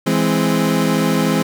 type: chord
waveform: 30% pulse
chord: E augmented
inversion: none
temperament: equal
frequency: 164.81 / 207.7 / 261.6 Hz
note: E3 / G#3 / B#3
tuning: 0 / 0 / 0 cents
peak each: -16 dBFS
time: 0.06-1.43 s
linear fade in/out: 10 ms
effects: none